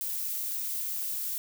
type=noise; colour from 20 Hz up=violet; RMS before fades=-33 dBFS; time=0.01-1.38 s; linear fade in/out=0 ms; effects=none